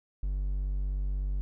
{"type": "tone", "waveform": "triangle", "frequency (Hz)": 48.23, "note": "G1", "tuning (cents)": -27, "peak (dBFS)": -26, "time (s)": [0.23, 1.41], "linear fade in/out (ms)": 0, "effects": []}